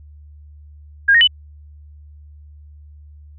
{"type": "tone with pitch steps", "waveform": "sine", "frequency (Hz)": [1621, 1861, 2990], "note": ["G#6", "A#6", "F#7"], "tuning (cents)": [-42, -3, 17], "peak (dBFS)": -8, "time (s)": [1.08, 1.275], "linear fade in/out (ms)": 10, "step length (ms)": 65, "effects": ["added 74 Hz sine -39 dBFS peak until 3.38 s"]}